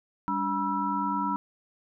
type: tone cluster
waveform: sine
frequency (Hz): 198.2 / 287.4 / 970 / 1327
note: G3 / D4 / B5 / E6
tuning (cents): +19 / -37 / -31 / +11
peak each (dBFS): -33 / -33 / -28 / -33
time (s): 0.28-1.36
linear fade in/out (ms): 0
effects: none